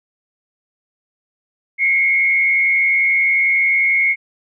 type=tone with frequency modulation; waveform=sine; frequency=2170 Hz; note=C#7; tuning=37 cents flat; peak=-12 dBFS; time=1.78-4.16 s; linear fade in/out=50 ms; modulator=88.8 Hz; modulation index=0.75; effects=none